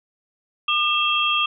sine tone cluster, 1204 / 2686 / 3244 Hz, D6 / E7 / G#7, +43 / +32 / -41 cents, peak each -22 dBFS, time 0.68-1.46 s, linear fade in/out 5 ms, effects none

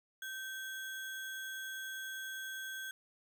sine tone with sample-and-hold, 1555 Hz, G6, 14 cents flat, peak -40 dBFS, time 0.22-2.91 s, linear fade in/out 2 ms, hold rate 4900 Hz, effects none

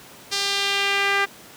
sawtooth tone with band-pass filter sweep, 398.4 Hz, G4, 28 cents sharp, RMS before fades -22 dBFS, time 0.31-1.26 s, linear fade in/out 20 ms, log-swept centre 4900 to 1800 Hz, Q 1.7, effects pink hiss -44 dBFS RMS until 1.56 s + high-pass 150 Hz 12 dB/octave

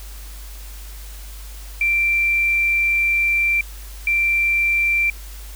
sine tone pair in turn, 2354 / 2354 Hz, D7 / D7, +3 / +3 cents, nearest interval unison, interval 0 cents, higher neither, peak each -15 dBFS, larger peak neither, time 1.81-3.61 / 4.07-5.1 s, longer first, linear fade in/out 2 ms, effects added 50 Hz sine -33 dBFS peak until 5.55 s + white hiss -42 dBFS RMS until 5.55 s

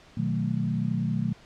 sine chord, B dominant seventh, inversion none, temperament equal, 123.47 / 155.56 / 185 / 220 Hz, B2 / D#3 / F#3 / A3, 0 / 0 / 0 / 0 cents, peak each -30 dBFS, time 0.17-1.33 s, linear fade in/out 5 ms, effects pink hiss -53 dBFS RMS until 1.45 s + low-pass 5000 Hz 12 dB/octave

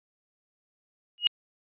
sine tone with exponential growth, 2880 Hz, F#7, 47 cents flat, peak -14 dBFS, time 1.18-1.27 s, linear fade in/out 0 ms, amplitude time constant 18 ms, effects resampled to 8000 Hz

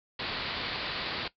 white low-pass noise, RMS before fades -35 dBFS, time 0.19-1.28 s, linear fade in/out 5 ms, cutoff 4700 Hz, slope 96 dB/octave, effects noise-tail reverb RT60 0.1 s tail -17 dB re dry

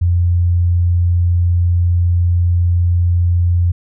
sine tone, 87.31 Hz, F2, in tune, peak -10 dBFS, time 0.01-3.72 s, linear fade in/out 10 ms, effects none

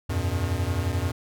square tone cluster, 84 / 95.4 / 121 Hz, E2 / G2 / B2, +33 / -47 / -35 cents, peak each -28 / -28 / -33 dBFS, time 0.09-1.12 s, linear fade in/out 10 ms, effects none

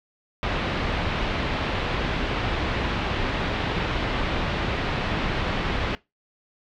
pink low-pass noise, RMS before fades -26 dBFS, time 0.43-5.95 s, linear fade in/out 0 ms, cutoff 3600 Hz, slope 24 dB/octave, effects noise-tail reverb RT60 0.2 s tail -20 dB re dry

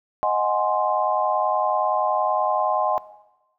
sine chord, Ab dominant seventh, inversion second, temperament equal, 622.3 / 740 / 830.6 / 1046.5 Hz, Eb5 / Gb5 / Ab5 / C6, 0 / 0 / 0 / 0 cents, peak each -24 dBFS, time 0.23-2.98 s, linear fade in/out 0 ms, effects noise-tail reverb RT60 1.0 s tail -17 dB re dry

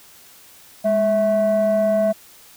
sine tone pair together, 205.9 / 653.7 Hz, G#3 / E5, -15 / -15 cents, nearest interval octave + minor sixth, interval 2000 cents, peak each -20 / -14 dBFS, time 0.84-2.13 s, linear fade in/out 20 ms, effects tanh soft clip ceiling -12 dBFS + white hiss -47 dBFS RMS until 2.56 s

